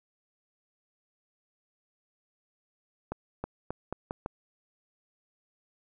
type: accelerating click train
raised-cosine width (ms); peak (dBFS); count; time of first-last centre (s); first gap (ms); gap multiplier
1; -19; 6; 3.12-4.261; 320; 0.83
effects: none